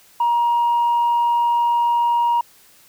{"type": "tone", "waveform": "sine", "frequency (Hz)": 947, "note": "A#5", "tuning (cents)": 27, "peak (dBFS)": -13, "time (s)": [0.2, 2.41], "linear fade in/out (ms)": 5, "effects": ["tanh soft clip ceiling -12 dBFS", "white hiss -51 dBFS RMS until 2.88 s"]}